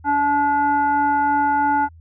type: tone with frequency modulation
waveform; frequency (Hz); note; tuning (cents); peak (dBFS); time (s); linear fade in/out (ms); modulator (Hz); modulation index
sine; 864; A5; -32; -15; 0.04-1.89; 50; 577; 0.7
effects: added 82 Hz sine -42 dBFS peak until 2 s